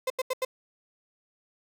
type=tone bursts; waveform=35% pulse; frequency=516 Hz; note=C5; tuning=24 cents flat; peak=-24 dBFS; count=4; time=0.07-0.45 s; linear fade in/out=5 ms; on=32 ms; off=84 ms; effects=none